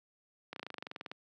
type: slowing click train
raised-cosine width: 0.3 ms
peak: -25 dBFS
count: 15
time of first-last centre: 0.53-1.115 s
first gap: 32 ms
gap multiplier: 1.04
effects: high-pass 200 Hz 12 dB/octave